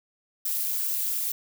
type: noise with amplitude modulation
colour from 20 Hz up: violet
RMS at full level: -24 dBFS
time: 0.45-1.32 s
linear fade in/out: 5 ms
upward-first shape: sine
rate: 221 Hz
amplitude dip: 90%
effects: none